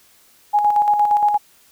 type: tone with tremolo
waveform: sine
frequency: 830.6 Hz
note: G#5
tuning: in tune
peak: -11 dBFS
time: 0.53-1.38 s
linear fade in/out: 20 ms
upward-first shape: square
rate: 8.6 Hz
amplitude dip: 45%
effects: white hiss -53 dBFS RMS until 1.71 s